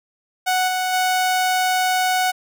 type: tone with level steps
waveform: sawtooth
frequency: 740 Hz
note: F#5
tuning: in tune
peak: -13 / -16 / -13 dBFS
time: 0.46-2.32 s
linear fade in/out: 20 ms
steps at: 0.67 / 0.92 s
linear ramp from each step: 20 ms
effects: none